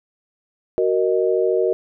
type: chord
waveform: sine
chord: D# minor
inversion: first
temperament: just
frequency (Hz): 373.4 / 466.7 / 622.3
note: F#4 / A#4 / D#5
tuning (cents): +16 / +2 / 0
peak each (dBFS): -19 / -19 / -23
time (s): 0.78-1.73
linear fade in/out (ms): 0
effects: none